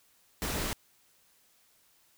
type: noise with amplitude modulation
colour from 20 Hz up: pink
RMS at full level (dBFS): -32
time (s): 0.42-0.73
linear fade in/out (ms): 0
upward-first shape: sine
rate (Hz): 259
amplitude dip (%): 25
effects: white hiss -66 dBFS RMS until 2.17 s